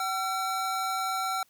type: tone pair together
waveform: square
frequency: 761 / 1356 Hz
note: F#5 / E6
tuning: +48 / +49 cents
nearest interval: minor seventh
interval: 1001 cents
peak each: -32 / -31 dBFS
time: 0-1.43 s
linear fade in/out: 2 ms
effects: white hiss -66 dBFS RMS until 1.49 s